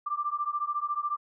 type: beating tone pair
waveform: sine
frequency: 1174.7 / 1188.7 Hz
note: D6 / D6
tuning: 0 / +21 cents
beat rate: 14 Hz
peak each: -31 dBFS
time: 0.06-1.17 s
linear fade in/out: 10 ms
effects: none